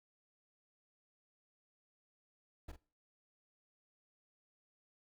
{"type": "noise with echo", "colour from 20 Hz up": "brown", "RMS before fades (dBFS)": -45, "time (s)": [2.68, 2.72], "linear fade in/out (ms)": 10, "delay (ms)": 44, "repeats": 1, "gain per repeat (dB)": -8, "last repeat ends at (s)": 2.764, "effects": ["noise-tail reverb RT60 0.4 s tail -20 dB re dry"]}